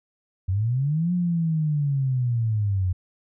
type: linear two-way sweep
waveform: sine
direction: up then down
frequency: 88.7 to 180 to 88.7 Hz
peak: -20 dBFS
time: 0.48-2.93 s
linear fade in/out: 10 ms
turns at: 1.13 s
effects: none